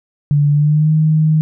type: tone with pitch glide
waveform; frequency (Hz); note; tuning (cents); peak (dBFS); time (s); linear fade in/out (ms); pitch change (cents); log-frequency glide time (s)
sine; 145.5 to 155.94; D3 to D#3; -16 to +4; -9; 0.31-1.41; 0; +120; 0.51-0.92
effects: none